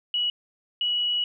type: tone pair in turn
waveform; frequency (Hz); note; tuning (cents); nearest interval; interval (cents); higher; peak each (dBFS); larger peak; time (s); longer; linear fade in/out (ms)
sine; 2927 / 2927; F#7 / F#7; -19 / -19; unison; 0; neither; -22; neither; 0.14-0.3 / 0.81-1.24; second; 2
effects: none